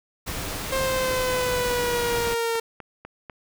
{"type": "noise", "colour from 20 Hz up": "pink", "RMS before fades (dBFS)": -31, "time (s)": [0.26, 2.35], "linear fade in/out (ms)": 20}
{"type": "exponential sweep", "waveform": "sawtooth", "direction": "down", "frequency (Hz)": [531, 456], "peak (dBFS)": -19, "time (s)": [0.72, 2.6], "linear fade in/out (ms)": 5}
{"type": "click train", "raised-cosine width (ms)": 0.5, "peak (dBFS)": -23, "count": 6, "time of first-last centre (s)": [2.06, 3.298], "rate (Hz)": 4.04}
{"effects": []}